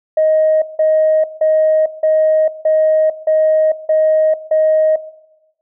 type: tone bursts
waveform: sine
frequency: 626 Hz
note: D#5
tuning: 10 cents sharp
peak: -8 dBFS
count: 8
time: 0.17-4.96 s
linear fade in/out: 5 ms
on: 450 ms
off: 170 ms
effects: noise-tail reverb RT60 1.0 s tail -18 dB re dry + tanh soft clip ceiling -5 dBFS